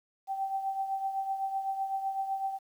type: tone with tremolo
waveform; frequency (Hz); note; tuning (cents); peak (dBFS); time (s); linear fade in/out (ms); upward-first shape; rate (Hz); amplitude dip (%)
sine; 777; G5; -16; -27; 0.27-2.59; 50; triangle; 7.9; 65
effects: 10-bit